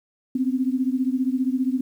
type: beating tone pair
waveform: sine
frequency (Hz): 253.5 / 268.5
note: B3 / C4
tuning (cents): +45 / +45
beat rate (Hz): 15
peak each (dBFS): -22 / -24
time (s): 0.35-1.81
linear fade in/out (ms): 5
effects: 9-bit